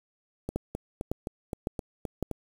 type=two click trains; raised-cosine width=2 ms; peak=-15 / -19 dBFS; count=4 / 8; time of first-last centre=0.56-2.227 / 0.49-2.313 s; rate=1.8 / 3.84 Hz; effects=7-bit